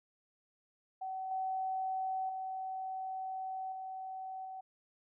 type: tone with level steps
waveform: sine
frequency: 758 Hz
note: F#5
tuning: 42 cents sharp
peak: -37 / -33 / -37 / -40 / -42 dBFS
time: 1.01-4.61 s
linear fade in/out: 10 ms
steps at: 1.31 / 2.29 / 3.72 / 4.45 s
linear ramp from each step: 2 ms
effects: none